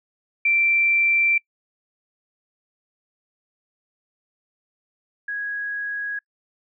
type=tone pair in turn; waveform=sine; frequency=2349 / 1657.9 Hz; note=D7 / G#6; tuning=0 / -3 cents; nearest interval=tritone; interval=603 cents; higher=first; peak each=-16 / -25 dBFS; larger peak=first; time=0.45-1.38 / 5.28-6.19 s; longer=first; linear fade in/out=5 ms; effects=noise-tail reverb RT60 0.1 s tail -26 dB re dry